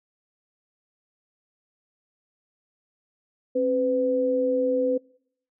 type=tone pair together; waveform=sine; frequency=267.3 / 504 Hz; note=C4 / B4; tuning=+37 / +35 cents; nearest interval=major seventh; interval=1098 cents; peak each=-27 / -21 dBFS; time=3.55-4.98 s; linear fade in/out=10 ms; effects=noise-tail reverb RT60 0.7 s tail -26 dB re dry